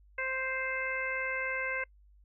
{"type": "harmonic tone", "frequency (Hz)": 523.3, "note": "C5", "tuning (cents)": 0, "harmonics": [1, 2, 3, 4, 5], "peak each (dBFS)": [-39, -42, -36, -35, -41], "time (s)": [0.18, 1.84], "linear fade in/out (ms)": 5, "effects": ["noise-tail reverb RT60 0.1 s tail -26 dB re dry", "added 50 Hz sine -57 dBFS peak until 2.24 s"]}